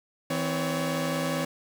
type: tone cluster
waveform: sawtooth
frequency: 162.3 / 257.7 / 561 Hz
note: E3 / C4 / C#5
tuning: -27 / -26 / +21 cents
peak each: -27 dBFS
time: 0.3-1.45 s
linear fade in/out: 5 ms
effects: none